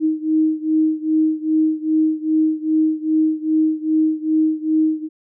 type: beating tone pair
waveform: sine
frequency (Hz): 312.7 / 315.2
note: D#4 / D#4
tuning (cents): +9 / +23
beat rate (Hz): 2.5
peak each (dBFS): -17 / -19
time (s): 0-5.09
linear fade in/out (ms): 50
effects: none